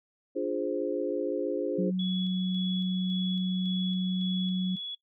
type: chord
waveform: sine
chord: D half-diminished seventh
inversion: none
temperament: equal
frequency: 293.7 / 349.2 / 415.3 / 523.3 Hz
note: D4 / F4 / Ab4 / C5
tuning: 0 / 0 / 0 / 0 cents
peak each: -33 dBFS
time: 0.35-1.91 s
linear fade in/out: 20 ms
type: tone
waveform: sine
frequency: 185 Hz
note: F#3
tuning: in tune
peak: -26 dBFS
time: 1.78-4.76 s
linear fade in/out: 10 ms
type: tone with tremolo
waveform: sine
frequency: 3382 Hz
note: G#7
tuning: 31 cents sharp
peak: -34 dBFS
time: 1.99-4.95 s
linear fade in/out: 5 ms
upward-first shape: square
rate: 1.8 Hz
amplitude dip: 35%
effects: noise-tail reverb RT60 0.1 s tail -19 dB re dry